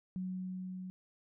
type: tone with level ramp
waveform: sine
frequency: 185 Hz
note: F#3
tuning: in tune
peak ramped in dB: -35 to -41 dBFS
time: 0.16-0.9 s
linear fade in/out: 0 ms
effects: none